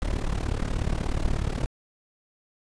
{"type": "noise with amplitude modulation", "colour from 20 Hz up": "brown", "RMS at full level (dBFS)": -23, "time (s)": [0.02, 1.66], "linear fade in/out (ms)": 0, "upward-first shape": "sine", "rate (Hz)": 36.6, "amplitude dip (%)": 85, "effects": ["resampled to 22050 Hz"]}